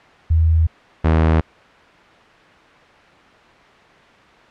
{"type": "tone pair in turn", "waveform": ["sine", "sawtooth"], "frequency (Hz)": [80.9, 80.06], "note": ["E2", "D#2"], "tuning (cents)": [-32, 50], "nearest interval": "unison", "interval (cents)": 18, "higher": "first", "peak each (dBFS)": [-11, -8], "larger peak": "second", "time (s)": [[0.3, 0.67], [1.04, 1.41]], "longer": "neither", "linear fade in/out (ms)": 10, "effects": ["white hiss -46 dBFS RMS until 4.5 s", "low-pass 2000 Hz 12 dB/octave"]}